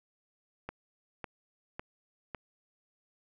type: click train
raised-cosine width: 0.5 ms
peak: -23 dBFS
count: 4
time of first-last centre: 0.69-2.347 s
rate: 1.81 Hz
effects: none